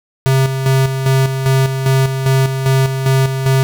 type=tone with tremolo; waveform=square; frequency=133.3 Hz; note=C3; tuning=33 cents sharp; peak=-10 dBFS; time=0.26-3.63 s; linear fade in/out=0 ms; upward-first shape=square; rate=2.5 Hz; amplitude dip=55%; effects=none